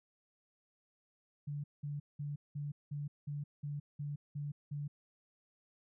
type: tone bursts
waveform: sine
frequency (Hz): 145.2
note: D3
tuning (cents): -19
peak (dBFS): -37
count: 10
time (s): 1.47-4.88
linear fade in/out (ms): 10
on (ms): 170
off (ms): 190
effects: none